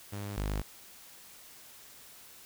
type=tone pair in turn; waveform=sawtooth; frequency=101.7 / 50.85 Hz; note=G#2 / G#1; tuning=-36 / -36 cents; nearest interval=octave; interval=1200 cents; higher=first; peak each=-33 / -27 dBFS; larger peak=second; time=0.12-0.37 / 0.37-0.62 s; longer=neither; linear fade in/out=10 ms; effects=white hiss -53 dBFS RMS until 2.45 s